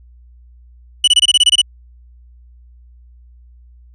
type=tone bursts; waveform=45% pulse; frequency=2960 Hz; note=F#7; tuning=in tune; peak=-6 dBFS; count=10; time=1.04-1.616 s; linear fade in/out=5 ms; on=36 ms; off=24 ms; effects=added 60 Hz sine -41 dBFS peak until 3.94 s + resampled to 22050 Hz